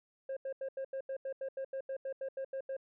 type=tone bursts; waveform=sine; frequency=536 Hz; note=C5; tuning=42 cents sharp; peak=-33 dBFS; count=16; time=0.29-2.767 s; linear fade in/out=5 ms; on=77 ms; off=83 ms; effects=tanh soft clip ceiling -35 dBFS